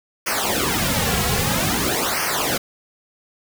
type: noise with flanger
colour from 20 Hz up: pink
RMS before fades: -21 dBFS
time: 0.26-2.58 s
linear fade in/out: 10 ms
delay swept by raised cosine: 0.26 to 3.36 ms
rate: 0.51 Hz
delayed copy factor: -0.95
effects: none